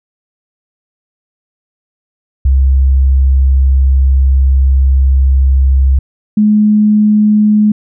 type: tone pair in turn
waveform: sine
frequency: 66.7 / 211.3 Hz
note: C2 / G#3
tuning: +34 / +30 cents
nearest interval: octave + minor sixth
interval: 1996 cents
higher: second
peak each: -5 dBFS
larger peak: neither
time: 2.45-5.99 / 6.37-7.72 s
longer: first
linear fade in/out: 5 ms
effects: none